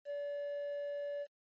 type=tone with quantisation; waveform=triangle; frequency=575 Hz; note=D5; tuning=37 cents flat; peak=-35 dBFS; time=0.05-1.27 s; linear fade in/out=50 ms; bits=10; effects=low-pass 4000 Hz 12 dB/octave + MP3 32 kbps